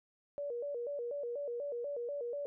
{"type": "tone with vibrato", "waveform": "sine", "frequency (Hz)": 523.3, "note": "C5", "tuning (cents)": 0, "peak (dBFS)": -36, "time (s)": [0.38, 2.46], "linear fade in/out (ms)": 0, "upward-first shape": "square", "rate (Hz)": 4.1, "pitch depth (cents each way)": 160, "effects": []}